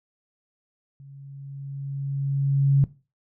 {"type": "tone with level ramp", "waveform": "sine", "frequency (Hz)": 138.59, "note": "C#3", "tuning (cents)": 0, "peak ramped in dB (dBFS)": [-42, -13], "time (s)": [1, 2.84], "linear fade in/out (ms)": 0, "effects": ["noise-tail reverb RT60 0.3 s tail -18 dB re dry"]}